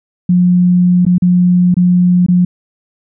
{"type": "tone with dropouts", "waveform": "sine", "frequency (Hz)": 178.7, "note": "F3", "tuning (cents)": 40, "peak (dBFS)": -6, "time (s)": [0.29, 2.45], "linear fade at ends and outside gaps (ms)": 5, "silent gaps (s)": [[1.052, 1.064], [1.182, 1.221], [1.743, 1.767], [2.264, 2.284]], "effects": []}